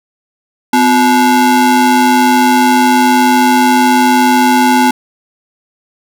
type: ring-modulated tone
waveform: square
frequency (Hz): 303.5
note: D#4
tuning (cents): -43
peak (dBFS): -4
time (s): 0.73-4.91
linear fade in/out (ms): 5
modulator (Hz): 557
effects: none